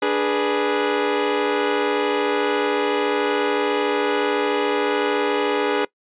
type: chord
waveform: sawtooth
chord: G# diminished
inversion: second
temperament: equal with one note detuned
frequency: 293.7 / 415.3 / 489.1 Hz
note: D4 / G#4 / B4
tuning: 0 / 0 / -17 cents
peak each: -21 / -17 / -20 dBFS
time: 0.02-5.85 s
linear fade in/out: 5 ms
effects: noise-tail reverb RT60 0.1 s tail -22 dB re dry + resampled to 8000 Hz